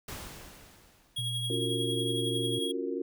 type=noise with exponential decay; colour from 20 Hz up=pink; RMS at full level=-39 dBFS; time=0.08-1.65 s; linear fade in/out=5 ms; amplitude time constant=340 ms
type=tone with tremolo; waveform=square; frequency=3304 Hz; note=G#7; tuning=10 cents flat; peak=-31 dBFS; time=1.16-2.72 s; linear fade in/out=10 ms; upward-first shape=triangle; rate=11 Hz; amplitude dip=45%
type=tone; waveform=sine; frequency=120 Hz; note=B2; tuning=49 cents flat; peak=-34 dBFS; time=1.18-2.59 s; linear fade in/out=10 ms
type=chord; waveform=sine; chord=Gb major seventh; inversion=second; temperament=just; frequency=277.5 / 346.9 / 370 / 462.5 Hz; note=Db4 / F4 / Gb4 / Bb4; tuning=+2 / -12 / 0 / -14 cents; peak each=-36 dBFS; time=1.5-3.02 s; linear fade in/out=2 ms
effects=none